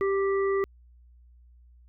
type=harmonic tone; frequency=392 Hz; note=G4; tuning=in tune; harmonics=1 / 3 / 5; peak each=-23 / -33 / -37 dBFS; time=0.01-0.64 s; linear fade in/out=0 ms; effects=added 60 Hz sine -52 dBFS peak until 1.88 s